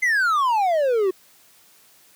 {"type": "exponential sweep", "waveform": "triangle", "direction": "down", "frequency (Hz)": [2093, 361.5], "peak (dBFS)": -15, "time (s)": [0.02, 1.11], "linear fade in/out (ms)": 10, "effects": ["white hiss -54 dBFS RMS until 2.15 s", "high-pass 100 Hz 12 dB/octave"]}